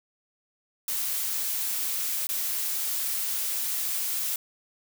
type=noise with dropouts; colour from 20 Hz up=blue; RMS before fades=-29 dBFS; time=0.88-4.36 s; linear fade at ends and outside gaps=2 ms; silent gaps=2.27-2.29 s; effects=none